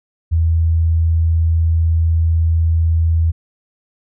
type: tone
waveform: sine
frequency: 82 Hz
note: E2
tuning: 9 cents flat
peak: -11 dBFS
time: 0.31-3.32 s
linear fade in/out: 20 ms
effects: none